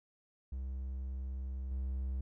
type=tone with level steps; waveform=triangle; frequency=65.41 Hz; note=C2; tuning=in tune; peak=-35 / -32 dBFS; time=0.52-2.21 s; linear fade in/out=5 ms; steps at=1.71 s; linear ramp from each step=2 ms; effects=none